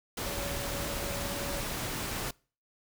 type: tone in noise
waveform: sine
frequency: 565 Hz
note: C#5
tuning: 33 cents sharp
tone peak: -40 dBFS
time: 0.25-1.61 s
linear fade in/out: 5 ms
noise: pink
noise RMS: -35 dBFS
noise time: 0.17-2.31 s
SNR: -8 dB
effects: noise-tail reverb RT60 0.4 s tail -25 dB re dry